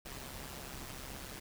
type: noise with amplitude modulation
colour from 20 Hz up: pink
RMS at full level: -43 dBFS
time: 0.05-1.4 s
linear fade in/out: 10 ms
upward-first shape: sine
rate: 134 Hz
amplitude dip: 65%
effects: none